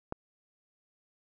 click, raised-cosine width 1 ms, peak -20 dBFS, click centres 0.124 s, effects none

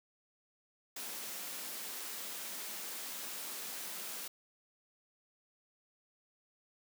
white high-pass noise, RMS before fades -43 dBFS, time 0.96-4.28 s, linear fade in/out 5 ms, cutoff 170 Hz, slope 96 dB/octave, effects none

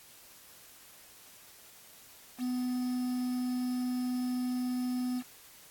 triangle tone with quantisation, 250 Hz, B3, 21 cents sharp, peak -28 dBFS, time 2.38-5.23 s, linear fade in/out 50 ms, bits 8, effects white hiss -55 dBFS RMS until 5.7 s + AAC 64 kbps

